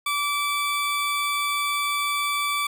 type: tone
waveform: 20% pulse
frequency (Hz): 1158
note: D6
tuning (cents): -25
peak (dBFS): -18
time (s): 0.06-2.67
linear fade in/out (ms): 5
effects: none